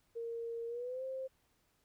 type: tone with pitch glide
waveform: sine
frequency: 463.4 to 526.2 Hz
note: A#4 to C5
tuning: -10 to +10 cents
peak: -38 dBFS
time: 0.15-1.28 s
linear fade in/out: 20 ms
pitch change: +220 cents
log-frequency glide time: 0.67-1.04 s
effects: pink hiss -75 dBFS RMS until 1.84 s